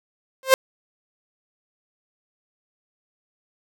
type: tone with exponential growth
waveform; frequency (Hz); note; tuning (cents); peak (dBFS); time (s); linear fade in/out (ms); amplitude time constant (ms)
sawtooth; 527; C5; +12; -3; 0.43-0.54; 1; 23
effects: none